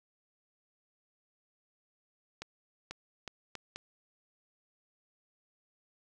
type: accelerating click train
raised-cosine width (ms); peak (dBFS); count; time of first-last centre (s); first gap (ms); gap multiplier
0.2; -23; 5; 2.42-3.76; 490; 0.75
effects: none